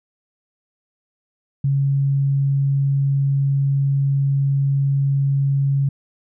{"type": "tone", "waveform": "sine", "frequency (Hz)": 138.5, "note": "C#3", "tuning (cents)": -1, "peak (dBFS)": -15, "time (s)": [1.64, 5.89], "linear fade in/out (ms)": 5, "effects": []}